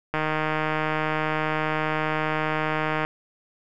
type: click train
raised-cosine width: 0.5 ms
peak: -10 dBFS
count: 452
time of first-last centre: 0.14-3.05 s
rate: 155 Hz
effects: none